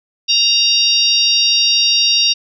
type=harmonic tone; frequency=932.3 Hz; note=A#5; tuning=in tune; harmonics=3 / 4 / 5 / 6; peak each=-16 / -16 / -16 / -16 dBFS; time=0.28-2.34 s; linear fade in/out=20 ms; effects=none